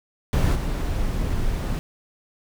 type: noise with level steps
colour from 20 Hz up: brown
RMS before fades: -18 / -24 dBFS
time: 0.33-1.79 s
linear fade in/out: 0 ms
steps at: 0.54 s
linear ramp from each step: 20 ms
effects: none